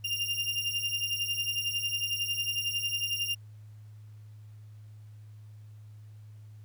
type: beating tone pair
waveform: 35% pulse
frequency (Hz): 2794 / 2805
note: F7 / F7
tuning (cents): 0 / +7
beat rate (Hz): 11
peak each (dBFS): -31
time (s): 0.04-3.35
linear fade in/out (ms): 10
effects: added 106 Hz sine -46 dBFS peak until 6.64 s + pink hiss -69 dBFS RMS until 6.64 s